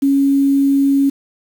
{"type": "tone with quantisation", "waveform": "sine", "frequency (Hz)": 276.5, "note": "C#4", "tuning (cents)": -4, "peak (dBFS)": -10, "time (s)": [0.02, 1.1], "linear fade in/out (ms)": 10, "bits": 6, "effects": []}